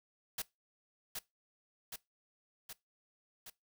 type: noise with echo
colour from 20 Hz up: white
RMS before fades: -38 dBFS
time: 0.38-0.42 s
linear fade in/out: 5 ms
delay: 770 ms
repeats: 4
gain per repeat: -3 dB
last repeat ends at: 3.5 s
effects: noise-tail reverb RT60 0.2 s tail -21 dB re dry